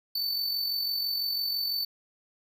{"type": "tone with amplitude modulation", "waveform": "square", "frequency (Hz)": 4520, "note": "C#8", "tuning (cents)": 33, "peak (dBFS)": -26, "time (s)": [0.15, 1.85], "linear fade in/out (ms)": 5, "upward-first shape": "sine", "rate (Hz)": 46, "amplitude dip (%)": 45, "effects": []}